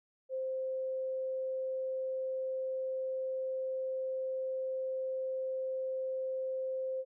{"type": "tone", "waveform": "sine", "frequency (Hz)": 523, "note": "C5", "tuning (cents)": -1, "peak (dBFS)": -33, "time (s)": [0.29, 7.05], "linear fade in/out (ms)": 50, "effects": []}